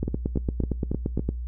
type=two click trains; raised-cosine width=3 ms; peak=-13 / -12 dBFS; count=5 / 12; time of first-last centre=0.08-1.194 / 0.03-1.29 s; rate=3.59 / 8.73 Hz; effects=noise-tail reverb RT60 0.3 s tail -23 dB re dry + added 60 Hz sine -29 dBFS peak until 1.47 s